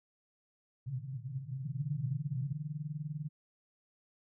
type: band-pass noise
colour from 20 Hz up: white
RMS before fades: -39 dBFS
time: 0.86-2.53 s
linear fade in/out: 5 ms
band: 120 to 140 Hz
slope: 96 dB/octave
type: tone with tremolo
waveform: sine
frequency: 150.2 Hz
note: D3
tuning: 39 cents sharp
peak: -33 dBFS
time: 1.65-3.29 s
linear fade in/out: 10 ms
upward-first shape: sine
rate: 20 Hz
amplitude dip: 85%
effects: none